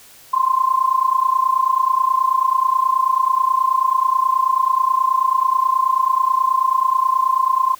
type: tone with amplitude modulation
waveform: sine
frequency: 1046.5 Hz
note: C6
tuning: in tune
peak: -10 dBFS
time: 0.33-7.75 s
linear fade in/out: 10 ms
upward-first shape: sine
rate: 29.3 Hz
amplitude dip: 85%
effects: white hiss -45 dBFS RMS until 7.79 s